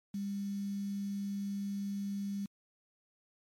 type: tone with quantisation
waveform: sine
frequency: 199.8 Hz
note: G3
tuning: 33 cents sharp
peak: -34 dBFS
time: 0.14-2.46 s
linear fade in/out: 5 ms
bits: 9
effects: MP3 64 kbps